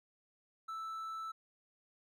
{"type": "tone", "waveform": "triangle", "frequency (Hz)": 1318.5, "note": "E6", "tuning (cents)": 0, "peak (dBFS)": -38, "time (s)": [0.68, 1.32], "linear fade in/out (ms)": 10, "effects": []}